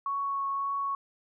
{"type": "tone with vibrato", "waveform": "sine", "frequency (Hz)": 1108.7, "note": "C#6", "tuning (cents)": 0, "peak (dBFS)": -28, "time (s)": [0.06, 0.95], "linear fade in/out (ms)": 2, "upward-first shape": "triangle", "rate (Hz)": 1.8, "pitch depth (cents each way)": 11, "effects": []}